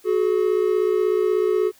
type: tone pair together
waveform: triangle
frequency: 370 / 426.4 Hz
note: F#4 / G#4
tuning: 0 / +46 cents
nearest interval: major second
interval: 246 cents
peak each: -18 / -18 dBFS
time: 0.04-1.72 s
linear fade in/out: 50 ms
effects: white hiss -54 dBFS RMS until 1.79 s